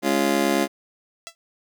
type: chord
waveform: 25% pulse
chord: Db major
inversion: second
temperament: just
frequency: 207.9 / 277.2 / 346.5 Hz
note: Ab3 / Db4 / F4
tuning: +2 / 0 / -14 cents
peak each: -21 / -19 / -19 dBFS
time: 0.02-0.68 s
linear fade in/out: 50 ms
type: tone with exponential decay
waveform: 5% pulse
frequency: 666 Hz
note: E5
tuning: 18 cents sharp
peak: -19 dBFS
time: 1.27-1.35 s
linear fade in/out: 0 ms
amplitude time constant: 17 ms
effects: none